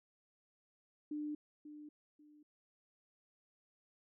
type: tone with echo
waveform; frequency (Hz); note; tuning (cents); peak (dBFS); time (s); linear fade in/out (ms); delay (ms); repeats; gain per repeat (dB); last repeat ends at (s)
sine; 298.9; D4; +31; -38; 1.11-1.35; 5; 540; 2; -11; 2.43
effects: none